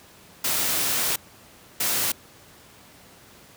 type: noise bursts at uneven times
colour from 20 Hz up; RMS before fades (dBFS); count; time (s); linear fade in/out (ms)
white; -24; 2; 0.44-1.16 / 1.8-2.12; 5
effects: pink hiss -50 dBFS RMS until 3.56 s + high-pass 80 Hz 12 dB/octave